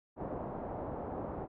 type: low-pass noise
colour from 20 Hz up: white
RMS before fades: -40 dBFS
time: 0.16-1.48 s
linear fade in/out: 50 ms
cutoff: 830 Hz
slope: 24 dB/octave
effects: none